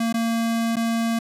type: tone with dropouts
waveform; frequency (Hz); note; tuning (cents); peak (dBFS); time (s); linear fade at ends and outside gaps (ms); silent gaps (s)
square; 229.1; A#3; -30; -21; 0-1.19; 5; 0.127-0.141 / 0.758-0.766
effects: resampled to 32000 Hz